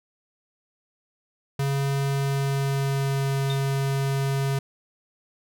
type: tone with pitch glide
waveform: square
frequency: 138.5 to 137.07 Hz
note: C#3 to C#3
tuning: -1 to -19 cents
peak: -23 dBFS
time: 1.59-4.59 s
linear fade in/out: 5 ms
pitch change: -18 cents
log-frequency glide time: 2.11-3.31 s
type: tone with exponential decay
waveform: sine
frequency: 3638 Hz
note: A#7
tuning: 43 cents flat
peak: -28 dBFS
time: 3.5-3.64 s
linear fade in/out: 1 ms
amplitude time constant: 29 ms
effects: none